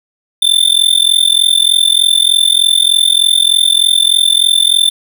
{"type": "tone with amplitude modulation", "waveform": "square", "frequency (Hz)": 3553, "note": "A7", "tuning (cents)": 16, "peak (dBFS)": -4, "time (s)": [0.42, 4.9], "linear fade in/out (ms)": 5, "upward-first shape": "sine", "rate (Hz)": 43.3, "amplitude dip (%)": 95, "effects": []}